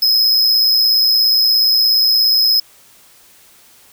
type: tone with amplitude modulation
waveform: square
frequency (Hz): 5110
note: D#8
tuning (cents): +45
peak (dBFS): -8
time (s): 0.02-2.6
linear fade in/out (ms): 5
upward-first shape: sine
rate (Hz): 117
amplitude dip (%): 55
effects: white hiss -47 dBFS RMS until 3.92 s